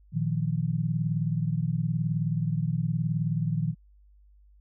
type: chord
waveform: sine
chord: Bb suspended fourth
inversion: none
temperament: equal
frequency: 116.54 / 155.56 / 174.61 Hz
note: Bb2 / Eb3 / F3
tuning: 0 / 0 / 0 cents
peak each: -30 / -27 / -31 dBFS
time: 0.12-3.75 s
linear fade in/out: 50 ms
effects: added 50 Hz sine -54 dBFS peak until 4.6 s